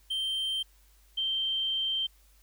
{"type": "tone pair in turn", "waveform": ["triangle", "sine"], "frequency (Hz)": [3136, 3136], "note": ["G7", "G7"], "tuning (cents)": [0, 0], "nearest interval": "unison", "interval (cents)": 0, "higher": "neither", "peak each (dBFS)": -27, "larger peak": "neither", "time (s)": [[0.1, 0.63], [1.17, 2.07]], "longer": "second", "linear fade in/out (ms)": 10, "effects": ["added 50 Hz sine -59 dBFS peak until 2.42 s", "white hiss -65 dBFS RMS until 2.42 s"]}